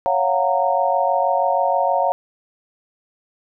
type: chord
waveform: sine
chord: Gb major seventh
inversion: second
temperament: just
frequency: 555 / 693.7 / 740 / 925 Hz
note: Db5 / F5 / Gb5 / Bb5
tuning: +2 / -12 / 0 / -14 cents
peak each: -21 dBFS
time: 0.06-2.12 s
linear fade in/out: 0 ms
effects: none